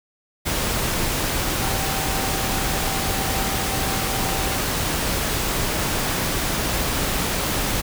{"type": "tone in noise", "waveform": "sine", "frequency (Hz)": 775, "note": "G5", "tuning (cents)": -20, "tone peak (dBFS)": -31, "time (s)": [1.6, 4.58], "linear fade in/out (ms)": 20, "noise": "pink", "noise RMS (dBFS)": -23, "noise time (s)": [0.45, 7.82], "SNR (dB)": -11, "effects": []}